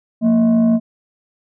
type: tone with frequency modulation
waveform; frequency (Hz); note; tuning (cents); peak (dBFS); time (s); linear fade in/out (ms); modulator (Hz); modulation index
sine; 230.1; A#3; -22; -9; 0.21-0.8; 50; 407; 0.47
effects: tanh soft clip ceiling -7 dBFS